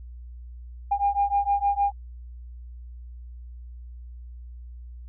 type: beating tone pair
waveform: sine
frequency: 803 / 809.5 Hz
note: G5 / G#5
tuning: +41 / -45 cents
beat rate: 6.5 Hz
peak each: -23 dBFS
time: 0.91-1.92 s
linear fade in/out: 10 ms
effects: tanh soft clip ceiling -13 dBFS + added 60 Hz sine -38 dBFS peak until 5.08 s